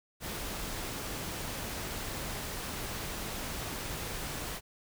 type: noise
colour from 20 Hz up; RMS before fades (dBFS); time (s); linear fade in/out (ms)
pink; -38; 0.2-4.61; 50
effects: none